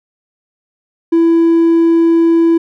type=tone; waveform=triangle; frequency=332.5 Hz; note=E4; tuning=15 cents sharp; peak=-4 dBFS; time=1.12-2.58 s; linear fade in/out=10 ms; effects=tanh soft clip ceiling -1 dBFS